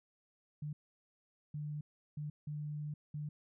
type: tone bursts at uneven times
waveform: sine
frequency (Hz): 149.1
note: D3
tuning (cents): +27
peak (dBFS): -38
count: 5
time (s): 0.62-0.73 / 1.54-1.81 / 2.17-2.3 / 2.47-2.94 / 3.14-3.29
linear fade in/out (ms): 5
effects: none